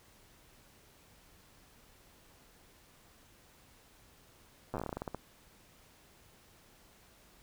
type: slowing click train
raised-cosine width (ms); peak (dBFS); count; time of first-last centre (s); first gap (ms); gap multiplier
1; -23; 15; 4.74-5.147; 8; 1.18
effects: pink hiss -62 dBFS RMS until 7.42 s